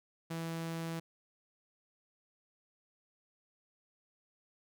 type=tone; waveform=sawtooth; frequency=164.81 Hz; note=E3; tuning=in tune; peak=-33 dBFS; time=0.3-1 s; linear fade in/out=10 ms; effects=none